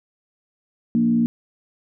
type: tone with frequency modulation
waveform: sine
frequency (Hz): 233.1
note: A#3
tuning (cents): 0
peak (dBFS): -15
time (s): 0.95-1.26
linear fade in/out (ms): 0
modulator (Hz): 60.1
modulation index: 0.63
effects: none